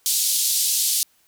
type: band-pass noise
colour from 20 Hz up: white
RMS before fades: -21 dBFS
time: 0.06-1.03 s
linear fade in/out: 0 ms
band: 3700 to 13000 Hz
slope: 24 dB/octave
effects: white hiss -61 dBFS RMS until 1.27 s